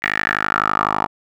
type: tone with band-pass filter sweep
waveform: 10% pulse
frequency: 51.91 Hz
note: G#1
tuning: in tune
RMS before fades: -20 dBFS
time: 0.02-1.07 s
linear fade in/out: 20 ms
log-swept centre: 2000 to 990 Hz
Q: 4.9
effects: none